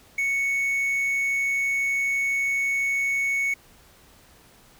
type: tone with quantisation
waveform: triangle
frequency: 2217 Hz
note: C#7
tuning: in tune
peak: -20 dBFS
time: 0.18-3.54 s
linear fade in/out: 5 ms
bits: 8
effects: pink hiss -54 dBFS RMS until 4.79 s